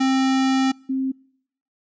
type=tone pair in turn; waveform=square / sine; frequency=264.6 / 264.6 Hz; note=C4 / C4; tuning=+20 / +20 cents; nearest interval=unison; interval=0 cents; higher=neither; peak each=-17 / -20 dBFS; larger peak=first; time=0-0.72 / 0.89-1.12 s; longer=first; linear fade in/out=10 ms; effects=noise-tail reverb RT60 0.7 s tail -26 dB re dry + resampled to 16000 Hz